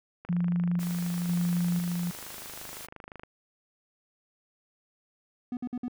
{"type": "click train", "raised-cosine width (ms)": 0.5, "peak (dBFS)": -28, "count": 78, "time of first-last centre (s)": [0.25, 3.234], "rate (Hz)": 25.8}
{"type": "tone with tremolo", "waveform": "sine", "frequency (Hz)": 174.61, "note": "F3", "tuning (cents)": 0, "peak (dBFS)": -24, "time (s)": [0.29, 2.11], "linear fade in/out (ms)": 10, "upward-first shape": "square", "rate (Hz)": 1, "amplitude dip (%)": 35}
{"type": "noise", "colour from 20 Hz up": "white", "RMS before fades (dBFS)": -43, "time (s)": [0.79, 2.87], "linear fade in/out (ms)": 20}
{"type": "tone bursts", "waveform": "triangle", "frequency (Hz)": 246, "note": "B3", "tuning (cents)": -7, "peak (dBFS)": -28, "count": 4, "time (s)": [5.52, 5.882], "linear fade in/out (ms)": 2, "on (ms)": 50, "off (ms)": 54}
{"effects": []}